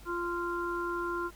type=harmonic tone; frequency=347 Hz; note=F4; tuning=11 cents flat; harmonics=1 / 3 / 4; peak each=-34 / -36 / -36 dBFS; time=0.05-1.31 s; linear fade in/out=50 ms; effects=added 50 Hz sine -51 dBFS peak until 1.35 s + pink hiss -56 dBFS RMS until 1.35 s